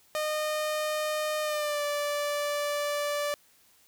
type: tone with pitch glide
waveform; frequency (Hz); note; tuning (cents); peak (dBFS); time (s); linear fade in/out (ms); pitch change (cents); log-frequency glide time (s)
sawtooth; 612 to 583.7; D#5 to D5; -29 to -11; -24; 0.15-3.34; 0; -82; 1.41-1.83
effects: white hiss -62 dBFS RMS until 3.87 s